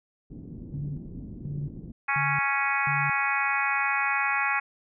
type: low-pass noise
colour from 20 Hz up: white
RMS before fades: -40 dBFS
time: 0.3-1.92 s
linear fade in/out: 5 ms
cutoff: 270 Hz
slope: 24 dB/octave
type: tone bursts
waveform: sine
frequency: 144.4 Hz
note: D3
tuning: 29 cents flat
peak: -30 dBFS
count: 4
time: 0.74-3.1 s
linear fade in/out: 2 ms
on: 230 ms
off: 480 ms
type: harmonic tone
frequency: 277.2 Hz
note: C#4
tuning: in tune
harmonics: 3 / 4 / 5 / 6 / 7 / 8 / 9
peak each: -31 / -31 / -31 / -31 / -31 / -31 / -31 dBFS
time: 2.08-4.6 s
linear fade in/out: 10 ms
effects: none